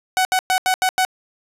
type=tone bursts at uneven times; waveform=sawtooth; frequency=747 Hz; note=F#5; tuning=16 cents sharp; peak=-11 dBFS; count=6; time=0.17-0.25 / 0.32-0.39 / 0.5-0.58 / 0.66-0.74 / 0.82-0.89 / 0.98-1.05 s; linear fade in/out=0 ms; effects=resampled to 32000 Hz + 7-bit